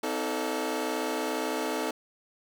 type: tone cluster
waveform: 25% pulse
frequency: 257.1 / 316.8 / 438.2 / 576 / 715 Hz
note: C4 / D#4 / A4 / D5 / F5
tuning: -30 / +31 / -7 / -34 / +41 cents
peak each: -32 / -30 / -29 / -35 / -37 dBFS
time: 0.03-1.91 s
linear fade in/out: 5 ms
effects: none